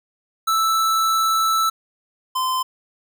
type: tone pair in turn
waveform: square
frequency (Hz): 1318.5 / 1031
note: E6 / C6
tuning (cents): 0 / -26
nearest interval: major third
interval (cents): 426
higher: first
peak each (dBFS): -17 / -20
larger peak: first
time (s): 0.47-1.7 / 2.35-2.63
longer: first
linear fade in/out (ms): 10
effects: none